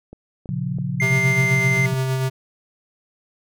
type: click train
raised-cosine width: 2 ms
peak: -25 dBFS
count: 6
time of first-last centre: 0.13-1.769 s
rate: 3.05 Hz
type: chord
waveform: sine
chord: Bb minor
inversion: none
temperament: equal with one note detuned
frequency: 116.54 / 138.59 / 177.67 Hz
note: Bb2 / Db3 / F3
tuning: 0 / 0 / +30 cents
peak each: -29 / -25 / -26 dBFS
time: 0.49-1.94 s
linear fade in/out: 0 ms
type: tone with pitch glide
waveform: triangle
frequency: 2100 to 2082 Hz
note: C7 to C7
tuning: +6 to -9 cents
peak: -17 dBFS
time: 1-1.86 s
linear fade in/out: 2 ms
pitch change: -15 cents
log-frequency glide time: 1.12-1.73 s
type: tone with tremolo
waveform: square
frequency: 131.3 Hz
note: C3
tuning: 6 cents sharp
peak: -19 dBFS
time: 1.01-2.3 s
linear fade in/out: 20 ms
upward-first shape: sine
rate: 8.3 Hz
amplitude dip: 30%
effects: none